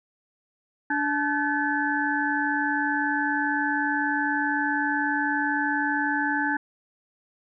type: tone cluster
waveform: sine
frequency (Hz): 291.2 / 866 / 1521 / 1724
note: D4 / A5 / F#6 / A6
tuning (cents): -15 / -28 / +47 / -36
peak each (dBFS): -28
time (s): 0.9-6.57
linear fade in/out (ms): 5
effects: none